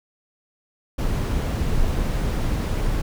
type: noise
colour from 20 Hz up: brown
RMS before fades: -22 dBFS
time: 0.98-3.02 s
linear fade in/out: 10 ms
effects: none